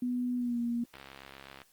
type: tone with pitch glide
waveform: sine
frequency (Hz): 246.9 to 236.7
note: B3 to A#3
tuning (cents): 0 to +27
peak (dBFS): -29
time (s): 0.02-0.84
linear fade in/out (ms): 5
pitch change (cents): -73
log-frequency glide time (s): 0.37-0.59
type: click train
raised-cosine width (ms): 0.3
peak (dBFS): -30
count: 47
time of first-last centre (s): 0.94-1.617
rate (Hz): 67.9
effects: white hiss -66 dBFS RMS until 1.72 s + Opus 24 kbps